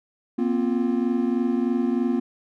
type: chord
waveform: triangle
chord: Bb suspended second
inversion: none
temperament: equal with one note detuned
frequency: 238.4 / 261.6 / 349.2 Hz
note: Bb3 / C4 / F4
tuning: +39 / 0 / 0 cents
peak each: -21 / -23 / -25 dBFS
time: 0.38-2.2 s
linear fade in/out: 10 ms
effects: none